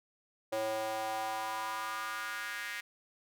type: tone with high-pass filter sweep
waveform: square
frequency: 109.9 Hz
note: A2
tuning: 2 cents flat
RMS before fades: -37 dBFS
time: 0.52-2.81 s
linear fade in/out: 10 ms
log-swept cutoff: 520 to 1900 Hz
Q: 3.4
effects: none